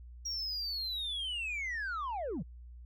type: linear sweep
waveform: sine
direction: down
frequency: 5670 to 123.2 Hz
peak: -32 dBFS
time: 0.25-2.43 s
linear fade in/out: 10 ms
effects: tanh soft clip ceiling -33 dBFS + added 60 Hz sine -47 dBFS peak until 2.85 s